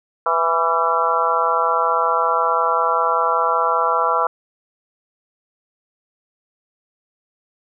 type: harmonic tone with a mistuned harmonic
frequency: 165.3 Hz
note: E3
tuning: 5 cents sharp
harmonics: 3 / 4 / 5 / 6 / 7 / 8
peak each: -24 / -24 / -25 / -21 / -21 / -21 dBFS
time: 0.26-4.27 s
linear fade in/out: 2 ms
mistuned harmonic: 8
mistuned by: +39 cents
effects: none